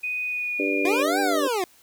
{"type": "tone with pitch glide", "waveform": "sine", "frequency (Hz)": [2489, 2420], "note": ["D#7", "D#7"], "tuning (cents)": [0, -49], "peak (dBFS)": -25, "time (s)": [0.03, 1.03], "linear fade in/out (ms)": 10, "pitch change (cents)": -49, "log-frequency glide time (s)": [0.24, 0.79]}
{"type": "harmonic tone", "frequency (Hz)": 98, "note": "G2", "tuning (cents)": 0, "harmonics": [3, 4, 5, 6], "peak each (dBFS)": [-26, -28, -30, -32], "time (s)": [0.59, 1.48], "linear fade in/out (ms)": 10}
{"type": "linear two-way sweep", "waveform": "25% pulse", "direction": "up then down", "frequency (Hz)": [329.6, 808, 344.5], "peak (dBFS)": -19, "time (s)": [0.85, 1.64], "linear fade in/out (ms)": 2, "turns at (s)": 1.2}
{"effects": ["white hiss -56 dBFS RMS until 1.82 s"]}